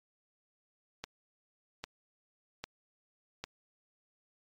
click train, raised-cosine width 0.2 ms, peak -21 dBFS, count 4, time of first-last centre 1.04-3.44 s, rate 1.25 Hz, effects MP3 96 kbps

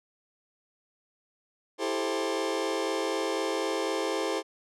sawtooth chord, A minor seventh, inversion second, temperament just, 330 / 396 / 440 / 528 Hz, E4 / G4 / A4 / C5, +2 / +18 / 0 / +16 cents, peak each -29 dBFS, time 1.78-4.43 s, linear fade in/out 50 ms, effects low-pass 8000 Hz 12 dB/octave

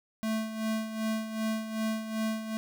square tone with tremolo, 220 Hz, A3, in tune, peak -28 dBFS, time 0.23-2.57 s, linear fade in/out 0 ms, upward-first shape sine, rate 2.6 Hz, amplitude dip 65%, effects none

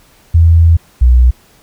sine tone pair in turn, 83 / 61.64 Hz, E2 / B1, +12 / -3 cents, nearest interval perfect fourth, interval 515 cents, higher first, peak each -3 dBFS, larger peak neither, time 0.34-0.77 / 1.01-1.31 s, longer first, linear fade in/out 10 ms, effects pink hiss -47 dBFS RMS until 1.62 s

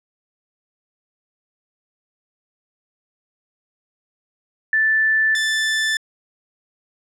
sine / sawtooth tone pair in turn, 1760 / 1760 Hz, A6 / A6, 0 / 0 cents, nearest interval unison, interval 0 cents, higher neither, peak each -14 dBFS, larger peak neither, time 4.73-5.35 / 5.35-5.97 s, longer neither, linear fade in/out 2 ms, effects low-pass 8000 Hz 12 dB/octave

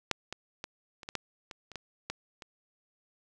clicks, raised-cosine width 0.2 ms, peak -9 / -20 / -20 / -28 / -21 / -14 / -25 / -29 / -21 / -17 / -27 dBFS, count 11, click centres 0.113 / 0.326 / 0.641 / 1.032 / 1.089 / 1.153 / 1.512 / 1.717 / 1.757 / 2.1 / 2.422 s, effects none

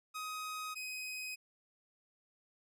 sawtooth tone pair in turn, 1258 / 2516 Hz, D#6 / D#7, +19 / +19 cents, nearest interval octave, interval 1200 cents, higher second, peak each -36 / -37 dBFS, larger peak first, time 0.14-0.75 / 0.75-1.36 s, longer neither, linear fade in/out 20 ms, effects resampled to 32000 Hz

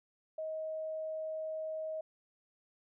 sine tone, 631 Hz, D#5, 24 cents sharp, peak -36 dBFS, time 0.38-2.01 s, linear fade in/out 5 ms, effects none

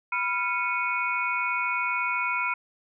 sine tone cluster, 984 / 1384 / 2212 / 2478 Hz, B5 / F6 / C#7 / D#7, -7 / -16 / -4 / -8 cents, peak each -30 dBFS, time 0.12-2.54 s, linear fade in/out 5 ms, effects none

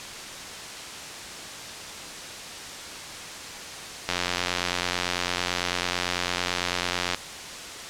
click train, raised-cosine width 0.2 ms, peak -7 dBFS, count 273, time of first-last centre 4.09-7.146 s, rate 89 Hz, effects white hiss -37 dBFS RMS until 7.89 s + low-pass 7000 Hz 12 dB/octave

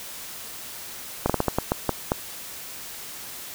slowing click train, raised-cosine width 1 ms, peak -6 dBFS, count 9, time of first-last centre 1.26-2.119 s, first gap 36 ms, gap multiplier 1.3, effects white hiss -38 dBFS RMS until 3.54 s

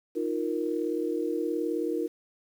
sine chord, Eb suspended second, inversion none, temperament just, 311.1 / 350 / 466.7 Hz, Eb4 / F4 / Bb4, 0 / +4 / +2 cents, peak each -31 dBFS, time 0.15-2.08 s, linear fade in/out 20 ms, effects 9-bit

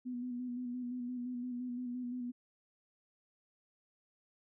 sine tone with vibrato, 246.9 Hz, B3, in tune, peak -37 dBFS, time 0.05-2.32 s, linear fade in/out 20 ms, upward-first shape square, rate 5.8 Hz, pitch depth 27 cents each way, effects none

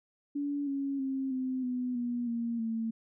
sine tone with pitch steps, 286.3 / 276.7 / 267.4 / 258.5 / 249.8 / 241.4 / 233.4 / 225.5 Hz, D4 / C#4 / C4 / C4 / B3 / B3 / A#3 / A3, -44 / -3 / +38 / -21 / +20 / -39 / +2 / +43 cents, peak -30 dBFS, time 0.35-2.91 s, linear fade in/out 10 ms, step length 320 ms, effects none

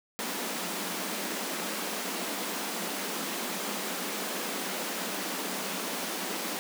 pink high-pass noise, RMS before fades -34 dBFS, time 0.19-6.59 s, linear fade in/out 0 ms, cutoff 180 Hz, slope 96 dB/octave, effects none

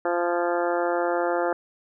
harmonic tone with a mistuned harmonic, 173.6 Hz, F3, 10 cents flat, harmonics 2 / 3 / 4 / 5 / 6 / 7 / 8 / 9 / 10, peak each -27 / -26 / -28 / -31 / -38 / -35 / -34 / -38 / -40 dBFS, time 0.05-1.53 s, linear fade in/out 2 ms, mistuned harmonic 9, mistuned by +36 cents, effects none

